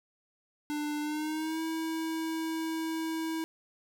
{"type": "tone with pitch glide", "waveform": "square", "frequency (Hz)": [297.6, 322.7], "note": ["D4", "E4"], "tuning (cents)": [23, -37], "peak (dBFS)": -32, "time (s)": [0.7, 3.44], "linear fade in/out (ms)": 0, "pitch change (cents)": 140, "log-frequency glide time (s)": [1.01, 1.61], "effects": []}